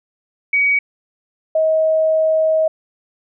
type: tone pair in turn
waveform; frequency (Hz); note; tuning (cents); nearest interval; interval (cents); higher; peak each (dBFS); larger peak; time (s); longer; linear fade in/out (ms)
sine; 2260 / 634.2; C#7 / D#5; +33 / +33; octave + minor seventh; 2200; first; -12; neither; 0.53-0.79 / 1.55-2.68; second; 5
effects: none

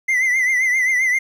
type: tone with vibrato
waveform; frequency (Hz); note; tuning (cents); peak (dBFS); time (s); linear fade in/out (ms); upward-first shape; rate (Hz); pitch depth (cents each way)
triangle; 2038; C7; -46; -13; 0.08-1.19; 10; triangle; 7.6; 84
effects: 9-bit

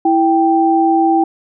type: tone pair together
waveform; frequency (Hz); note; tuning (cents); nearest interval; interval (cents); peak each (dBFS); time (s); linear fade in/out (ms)
sine; 329.6 / 783.9; E4 / G5; 0 / 0; octave + minor third; 1500; -12; 0.05-1.24; 5
effects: none

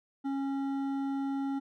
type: tone with hard clipping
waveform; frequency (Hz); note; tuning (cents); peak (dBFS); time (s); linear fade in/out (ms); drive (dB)
sine; 274.3; C#4; -18; -32; 0.24-1.6; 20; 9
effects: none

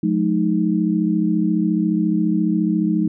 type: tone cluster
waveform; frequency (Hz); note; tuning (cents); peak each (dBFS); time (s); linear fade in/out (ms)
sine; 179.1 / 213.5 / 312.4; F3 / G#3 / D#4; +44 / +48 / +7; -20; 0.03-3.08; 5
effects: none

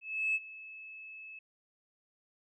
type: tone with ADSR envelope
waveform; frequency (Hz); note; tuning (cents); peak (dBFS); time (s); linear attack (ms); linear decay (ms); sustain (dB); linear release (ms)
sine; 2600; E7; -24; -26; 0.01-1.39; 340; 38; -19; 4
effects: tanh soft clip ceiling -22 dBFS

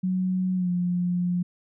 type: tone with pitch glide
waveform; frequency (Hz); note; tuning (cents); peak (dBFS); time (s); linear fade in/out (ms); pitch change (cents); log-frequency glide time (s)
sine; 185 to 177.46; F#3 to F3; 0 to +28; -22; 0.03-1.43; 10; -72; 0.55-0.7
effects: none

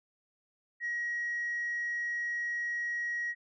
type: tone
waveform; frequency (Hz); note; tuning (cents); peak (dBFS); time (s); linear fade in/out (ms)
sine; 1900; A#6; +33; -30; 0.8-3.35; 50
effects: tanh soft clip ceiling -28 dBFS

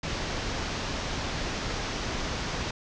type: low-pass noise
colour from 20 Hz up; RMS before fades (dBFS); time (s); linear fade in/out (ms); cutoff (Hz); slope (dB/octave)
pink; -32; 0.03-2.71; 5; 6500; 48
effects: none

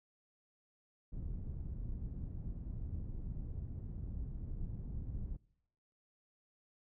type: low-pass noise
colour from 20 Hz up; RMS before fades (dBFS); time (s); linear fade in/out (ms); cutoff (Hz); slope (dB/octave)
pink; -42; 1.12-5.37; 10; 140; 12
effects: noise-tail reverb RT60 0.8 s tail -23 dB re dry

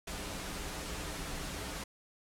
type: noise with comb filter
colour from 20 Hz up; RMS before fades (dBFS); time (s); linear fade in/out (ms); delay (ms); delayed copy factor
pink; -40; 0.07-1.84; 5; 8.5; -0.5
effects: low-pass 11000 Hz 12 dB/octave

